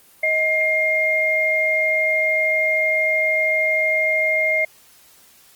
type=tone pair together; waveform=sine; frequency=631 / 2122 Hz; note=D#5 / C7; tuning=+24 / +24 cents; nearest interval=octave + major sixth; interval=2100 cents; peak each=-22 / -17 dBFS; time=0.23-4.65 s; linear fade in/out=5 ms; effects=white hiss -51 dBFS RMS until 5.55 s + Opus 24 kbps